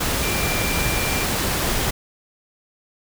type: tone in noise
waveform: sine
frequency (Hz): 2370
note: D7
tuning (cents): +15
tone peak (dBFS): -28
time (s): 0.22-1.24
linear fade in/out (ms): 10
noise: pink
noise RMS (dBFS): -22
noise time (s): 0-1.91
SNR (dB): -9
effects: none